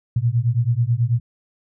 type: beating tone pair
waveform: sine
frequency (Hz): 114.2 / 123.4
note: A#2 / B2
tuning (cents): -35 / -1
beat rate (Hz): 9.2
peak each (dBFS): -19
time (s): 0.16-1.2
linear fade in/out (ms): 5
effects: none